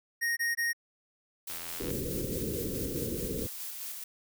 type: tone bursts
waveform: square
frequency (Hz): 1864.7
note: A#6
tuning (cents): 0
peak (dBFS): -28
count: 3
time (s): 0.21-0.732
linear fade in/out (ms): 20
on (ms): 160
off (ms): 21
type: noise with tremolo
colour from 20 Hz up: blue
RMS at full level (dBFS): -39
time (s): 1.47-4.04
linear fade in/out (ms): 5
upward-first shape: square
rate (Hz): 4.7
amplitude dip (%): 25
type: click train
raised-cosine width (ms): 0.2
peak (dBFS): -25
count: 35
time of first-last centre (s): 1.5-1.905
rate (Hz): 84
type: low-pass noise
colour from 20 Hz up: white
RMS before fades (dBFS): -35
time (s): 1.8-3.47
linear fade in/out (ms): 2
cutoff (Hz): 520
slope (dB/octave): 96
effects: none